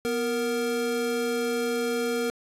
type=tone pair together; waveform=square; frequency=245.4 / 466.2 Hz; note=B3 / A#4; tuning=-11 / 0 cents; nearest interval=major seventh; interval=1111 cents; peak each=-31 / -27 dBFS; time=0.05-2.3 s; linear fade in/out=0 ms; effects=resampled to 32000 Hz + 9-bit